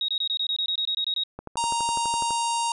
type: tone bursts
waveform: sine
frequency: 3779 Hz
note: A#7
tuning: 23 cents sharp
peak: -23 dBFS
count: 13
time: 0.01-1.236 s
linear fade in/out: 2 ms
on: 74 ms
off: 22 ms
type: click train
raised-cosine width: 1 ms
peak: -21 dBFS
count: 12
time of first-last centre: 1.39-2.307 s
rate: 12 Hz
type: harmonic tone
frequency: 932.3 Hz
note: A#5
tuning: in tune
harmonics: 1 / 3 / 4 / 5 / 6 / 7 / 8 / 9 / 10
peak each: -24 / -34 / -37 / -37 / -40 / -38 / -37 / -42 / -36 dBFS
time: 1.57-2.72 s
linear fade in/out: 2 ms
effects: none